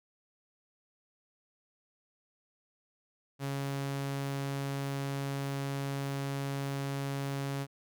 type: tone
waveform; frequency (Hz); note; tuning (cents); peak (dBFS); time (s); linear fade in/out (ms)
sawtooth; 138.59; C#3; 0; -29; 3.39-7.67; 50
effects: none